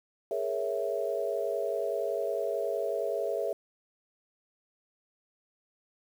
sine chord, A# half-diminished seventh, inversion third, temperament equal, 415.3 / 466.2 / 554.4 / 659.3 Hz, G#4 / A#4 / C#5 / E5, 0 / 0 / 0 / 0 cents, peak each -34 / -35 / -34 / -33 dBFS, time 0.31-3.53 s, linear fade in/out 2 ms, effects 9-bit

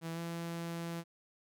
sawtooth tone with pitch glide, 164.81 to 168.47 Hz, E3 to E3, 0 to +38 cents, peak -34 dBFS, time 0.01-1.04 s, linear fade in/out 50 ms, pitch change +38 cents, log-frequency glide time 0.13-0.19 s, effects none

